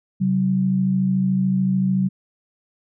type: tone pair together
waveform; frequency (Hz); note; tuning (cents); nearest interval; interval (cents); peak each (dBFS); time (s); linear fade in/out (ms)
sine; 135.27 / 188.9; C#3 / F#3; -42 / +36; tritone; 578; -24 / -17; 0.2-2.09; 20
effects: none